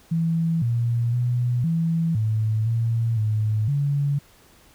sine tone with pitch steps, 165 / 118 / 122.3 / 165.1 / 109.4 / 115 / 107.8 / 142.2 Hz, E3 / A#2 / B2 / E3 / A2 / A#2 / A2 / C#3, +2 / +22 / -16 / +3 / -9 / -23 / -35 / +45 cents, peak -19 dBFS, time 0.11-4.19 s, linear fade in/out 10 ms, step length 510 ms, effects pink hiss -54 dBFS RMS until 4.74 s

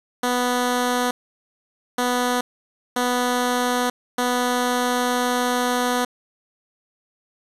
10% pulse tone bursts at uneven times, 246.9 Hz, B3, in tune, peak -11 dBFS, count 4, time 0.23-1.11 / 1.98-2.41 / 2.96-3.9 / 4.18-6.05 s, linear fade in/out 5 ms, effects resampled to 32000 Hz + 7-bit

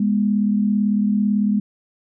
sine tone pair together, 206 / 244 Hz, G#3 / B3, -14 / -21 cents, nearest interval minor third, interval 293 cents, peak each -16 / -23 dBFS, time 0-1.6 s, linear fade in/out 5 ms, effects none

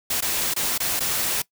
white noise with dropouts, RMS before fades -24 dBFS, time 0.1-1.42 s, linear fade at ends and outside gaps 5 ms, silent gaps 0.207-0.222 / 0.539-0.562 / 0.779-0.801 / 0.995-1.004 s, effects noise-tail reverb RT60 0.1 s tail -21 dB re dry

